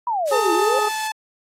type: exponential two-way sweep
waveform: sine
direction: down then up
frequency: 1000 to 327.8 to 551 Hz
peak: -19 dBFS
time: 0.07-0.79 s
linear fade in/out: 2 ms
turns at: 0.53 s
type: noise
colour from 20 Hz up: blue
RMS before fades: -29 dBFS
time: 0.27-1.08 s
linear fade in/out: 5 ms
type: harmonic tone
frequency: 420.5 Hz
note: G#4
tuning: 22 cents sharp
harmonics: 1 / 2 / 3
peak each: -23 / -23 / -23 dBFS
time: 0.31-0.89 s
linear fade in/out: 10 ms
type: tone with pitch glide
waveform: sawtooth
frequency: 899 to 869.9 Hz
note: A5 to A5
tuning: +37 to -20 cents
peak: -20 dBFS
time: 0.32-1.12 s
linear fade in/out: 5 ms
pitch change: -57 cents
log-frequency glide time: 0.46-0.98 s
effects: low-pass 9000 Hz 12 dB/octave + AAC 48 kbps